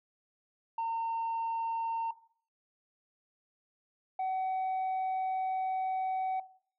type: tone pair in turn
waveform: sine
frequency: 912 / 754.3 Hz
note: A#5 / F#5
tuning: -38 / +33 cents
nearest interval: minor third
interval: 329 cents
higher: first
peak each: -28 dBFS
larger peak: neither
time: 0.78-2.11 / 4.19-6.4 s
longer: second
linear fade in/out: 5 ms
effects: noise-tail reverb RT60 0.5 s tail -18 dB re dry + tanh soft clip ceiling -29 dBFS